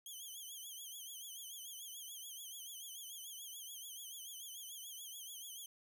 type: tone with vibrato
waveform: 10% pulse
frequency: 3190 Hz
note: G7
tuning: 30 cents sharp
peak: -40 dBFS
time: 0.06-5.66 s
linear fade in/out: 2 ms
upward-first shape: triangle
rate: 6.9 Hz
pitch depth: 130 cents each way
effects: none